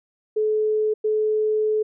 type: tone bursts at uneven times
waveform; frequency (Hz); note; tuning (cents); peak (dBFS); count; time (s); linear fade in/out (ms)
sine; 430; A4; -40; -18; 2; 0.36-0.94 / 1.04-1.83; 10
effects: none